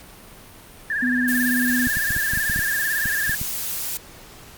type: tone with vibrato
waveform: sine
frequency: 1700 Hz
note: G#6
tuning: 40 cents sharp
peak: -21 dBFS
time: 0.9-3.35 s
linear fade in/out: 2 ms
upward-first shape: sine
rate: 18 Hz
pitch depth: 94 cents each way
type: tone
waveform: sine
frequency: 248.7 Hz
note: B3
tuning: 12 cents sharp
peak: -20 dBFS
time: 1.02-1.88 s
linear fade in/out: 10 ms
type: noise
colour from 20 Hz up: blue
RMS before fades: -27 dBFS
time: 1.28-3.97 s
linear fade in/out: 0 ms
type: clicks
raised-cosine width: 5 ms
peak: -17 dBFS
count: 12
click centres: 1.871 / 1.97 / 2.106 / 2.165 / 2.335 / 2.374 / 2.498 / 2.561 / 2.592 / 3.057 / 3.295 / 3.415 s
effects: pink hiss -44 dBFS RMS until 4.57 s + Opus 48 kbps